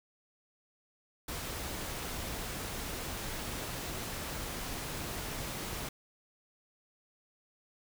pink noise, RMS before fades -39 dBFS, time 1.28-5.89 s, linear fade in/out 5 ms, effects none

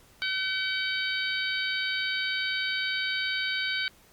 harmonic tone with a mistuned harmonic, 760 Hz, F#5, 46 cents sharp, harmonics 2 / 3 / 4 / 5 / 6, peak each -31 / -33 / -34 / -35 / -36 dBFS, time 0.22-3.88 s, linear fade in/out 0 ms, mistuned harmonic 4, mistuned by +17 cents, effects pink hiss -58 dBFS RMS until 4.12 s + Opus 48 kbps

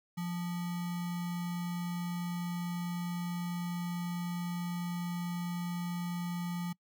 sine tone with sample-and-hold, 174.61 Hz, F3, in tune, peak -33 dBFS, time 0.17-6.73 s, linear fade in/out 10 ms, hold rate 1050 Hz, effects noise-tail reverb RT60 0.1 s tail -24 dB re dry

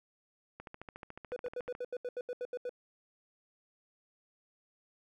click train, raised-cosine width 0.5 ms, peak -30 dBFS, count 17, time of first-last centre 0.6-1.751 s, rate 13.9 Hz
triangle tone bursts, 493.9 Hz, B4, in tune, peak -33 dBFS, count 12, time 1.32-2.694 s, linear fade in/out 2 ms, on 43 ms, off 78 ms
effects none

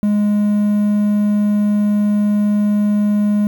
triangle tone, 207.7 Hz, G#3, in tune, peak -10 dBFS, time 0.03-3.47 s, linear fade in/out 0 ms, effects 7-bit

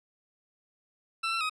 20% pulse tone with pitch steps, 1337 / 1346 / 1259 Hz, E6 / E6 / D#6, +24 / +36 / +20 cents, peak -23 dBFS, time 1.23-1.497 s, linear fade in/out 10 ms, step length 89 ms, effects low-pass 7000 Hz 12 dB/octave

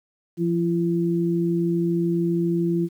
sine tone pair together, 171.8 / 339.1 Hz, F3 / E4, -28 / +49 cents, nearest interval octave, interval 1177 cents, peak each -22 dBFS, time 0.37-2.89 s, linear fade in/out 50 ms, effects 9-bit

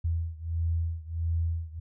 sine beating tone pair, 82.41 / 83.91 Hz, E2 / E2, 0 / +31 cents, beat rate 1.5 Hz, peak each -29 / -31 dBFS, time 0.04-1.8 s, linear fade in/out 10 ms, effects none

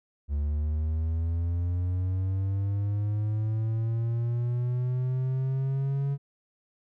triangle linear sweep, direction up, 71.3 to 140.6 Hz, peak -23 dBFS, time 0.28-6.18 s, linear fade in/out 50 ms, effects none

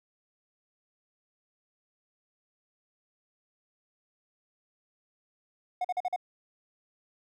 triangle tone bursts, 727 Hz, F#5, 31 cents flat, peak -25 dBFS, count 5, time 5.81-6.162 s, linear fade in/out 5 ms, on 36 ms, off 43 ms, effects none

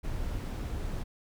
brown noise, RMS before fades -34 dBFS, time 0.03-1.04 s, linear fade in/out 20 ms, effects none

